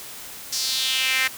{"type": "tone with high-pass filter sweep", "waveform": "sawtooth", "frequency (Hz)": 261.6, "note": "C4", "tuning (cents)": 0, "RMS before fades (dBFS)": -23, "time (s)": [0.52, 1.28], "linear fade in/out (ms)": 10, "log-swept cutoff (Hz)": [5500, 1900], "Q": 3, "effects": ["white hiss -38 dBFS RMS until 1.37 s"]}